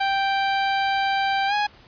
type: tone with pitch glide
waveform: sawtooth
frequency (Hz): 784 to 830.6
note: G5 to G#5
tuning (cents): 0 to 0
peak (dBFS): -16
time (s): 0-1.67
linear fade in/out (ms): 10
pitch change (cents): +100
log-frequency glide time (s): 1.47-1.54
effects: pink hiss -50 dBFS RMS until 1.87 s + resampled to 11025 Hz